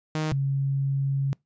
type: tone pair in turn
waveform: sawtooth / sine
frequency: 155.56 / 137.39 Hz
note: D#3 / C#3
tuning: 0 / -15 cents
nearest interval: major second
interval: 215 cents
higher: first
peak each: -21 / -22 dBFS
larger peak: first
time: 0.15-0.32 / 0.32-1.33 s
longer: second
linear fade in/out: 0 ms
effects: noise-tail reverb RT60 0.2 s tail -26 dB re dry + resampled to 16000 Hz